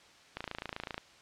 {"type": "click train", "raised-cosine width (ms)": 0.3, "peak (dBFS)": -21, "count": 18, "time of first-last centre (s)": [0.37, 0.979], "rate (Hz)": 27.9, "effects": ["white hiss -58 dBFS RMS until 1.21 s", "low-pass 5000 Hz 12 dB/octave"]}